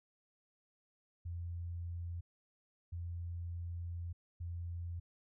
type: tone bursts at uneven times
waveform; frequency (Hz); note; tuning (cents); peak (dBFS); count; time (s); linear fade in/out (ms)
sine; 86; F2; -26; -39; 3; 1.25-2.21 / 2.92-4.13 / 4.4-5; 10
effects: none